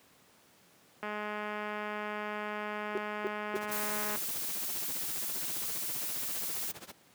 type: click train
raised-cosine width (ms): 0.5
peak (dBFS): -23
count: 658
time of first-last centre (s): 1.03-4.159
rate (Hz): 210
type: tone bursts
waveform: sine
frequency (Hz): 392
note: G4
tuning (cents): 0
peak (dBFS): -30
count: 3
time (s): 2.95-3.565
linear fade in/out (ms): 0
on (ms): 25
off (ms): 270
type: noise with tremolo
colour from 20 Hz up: pink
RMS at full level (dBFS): -43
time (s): 3.55-6.92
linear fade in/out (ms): 5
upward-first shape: triangle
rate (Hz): 15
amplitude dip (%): 100
type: noise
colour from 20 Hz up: blue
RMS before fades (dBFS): -36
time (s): 3.71-6.72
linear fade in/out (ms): 10
effects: pink hiss -62 dBFS RMS until 7.14 s + high-pass 150 Hz 12 dB/octave